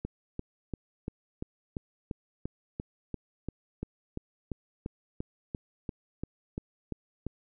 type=click train; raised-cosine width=3 ms; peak=-21 dBFS; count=22; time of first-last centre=0.05-7.266 s; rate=2.91 Hz; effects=none